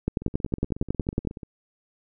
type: two click trains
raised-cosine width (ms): 3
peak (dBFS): -10 / -24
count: 14 / 21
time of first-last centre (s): 0.08-1.273 / 0.22-1.432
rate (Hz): 10.9 / 16.5
effects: none